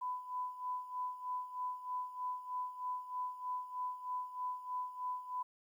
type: tone with tremolo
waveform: sine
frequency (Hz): 1000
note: B5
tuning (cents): +21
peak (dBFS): -35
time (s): 0.01-5.43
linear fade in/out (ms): 10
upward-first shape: sine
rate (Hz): 3.2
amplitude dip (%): 75
effects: 12-bit